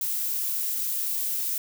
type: noise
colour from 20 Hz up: violet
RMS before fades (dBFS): -28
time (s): 0.01-1.58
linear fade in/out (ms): 2
effects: none